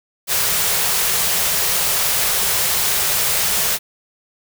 white band-stop noise, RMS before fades -18 dBFS, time 0.27-3.79 s, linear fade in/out 50 ms, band 210 to 360 Hz, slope 96 dB/octave, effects none

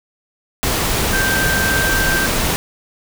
sine tone in noise, 1568 Hz, G6, in tune, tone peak -17 dBFS, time 1.13-2.26 s, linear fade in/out 0 ms, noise pink, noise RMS -18 dBFS, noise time 0.63-2.56 s, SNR -2 dB, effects none

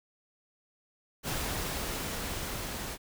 pink noise with level ramp, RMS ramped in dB -33 to -38 dBFS, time 1.23-2.98 s, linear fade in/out 50 ms, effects none

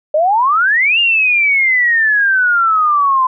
sine exponential two-way sweep, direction up then down, 588 to 2839 to 1019 Hz, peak -9 dBFS, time 0.14-3.27 s, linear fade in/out 5 ms, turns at 0.99 s, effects none

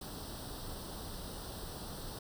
pink noise with comb filter, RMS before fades -44 dBFS, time 0.01-2.19 s, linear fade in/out 5 ms, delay 0.22 ms, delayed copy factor +0.8, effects none

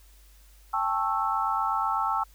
sine chord, A dominant seventh, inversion third, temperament just, 792 / 880 / 1100 / 1320 Hz, G5 / A5 / C#6 / E6, +18 / 0 / -14 / +2 cents, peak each -31 / -29 / -31 / -28 dBFS, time 0.73-2.24 s, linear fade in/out 10 ms, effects added 50 Hz sine -52 dBFS peak until 2.34 s + white hiss -60 dBFS RMS until 2.34 s

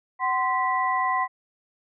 sine tone cluster, 753 / 1038 / 1962 Hz, F#5 / C6 / B6, +30 / -14 / -12 cents, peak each -27 / -23 / -29 dBFS, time 0.19-1.28 s, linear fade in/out 50 ms, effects none

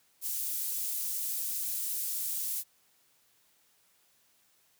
pink high-pass noise, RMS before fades -34 dBFS, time 0.21-2.64 s, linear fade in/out 50 ms, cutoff 11000 Hz, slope 12 dB/octave, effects white hiss -68 dBFS RMS until 4.79 s + high-pass 60 Hz 12 dB/octave

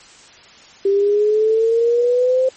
sine exponential sweep, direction up, 392.3 to 523.3 Hz, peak -12 dBFS, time 0.85-2.49 s, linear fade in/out 5 ms, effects white hiss -44 dBFS RMS until 2.56 s + MP3 32 kbps

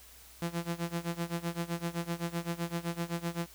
sawtooth tone with tremolo, 170 Hz, F3, 46 cents flat, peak -26 dBFS, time 0.42-3.46 s, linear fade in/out 0 ms, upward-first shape sine, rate 7.8 Hz, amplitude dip 90%, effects added 60 Hz sine -59 dBFS peak until 3.54 s + white hiss -55 dBFS RMS until 3.54 s

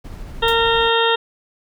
brown noise with tremolo, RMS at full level -31 dBFS, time 0.04-0.9 s, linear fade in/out 10 ms, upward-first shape sine, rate 13 Hz, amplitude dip 25%
harmonic tone, 459.2 Hz, A#4, 26 cents flat, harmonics 1 / 2 / 3 / 4 / 6 / 7 / 8, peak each -18 / -20 / -22 / -24 / -26 / -23 / -23 dBFS, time 0.42-1.16 s, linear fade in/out 10 ms
white noise with exponential decay, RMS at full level -28 dBFS, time 0.48-0.6 s, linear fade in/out 1 ms, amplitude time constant 24 ms
effects none

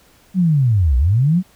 sine linear two-way sweep, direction down then up, 192.8 to 58.27 to 192.8 Hz, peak -11 dBFS, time 0.34-1.43 s, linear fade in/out 50 ms, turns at 0.97 s, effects pink hiss -52 dBFS RMS until 1.55 s

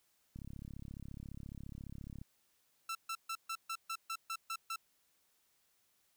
click train, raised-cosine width 5 ms, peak -35 dBFS, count 65, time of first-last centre 0.36-2.215 s, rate 34.5 Hz
sawtooth tone bursts, 1336 Hz, E6, 23 cents sharp, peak -34 dBFS, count 10, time 2.89-4.76 s, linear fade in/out 5 ms, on 61 ms, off 140 ms
effects white hiss -75 dBFS RMS until 6.16 s

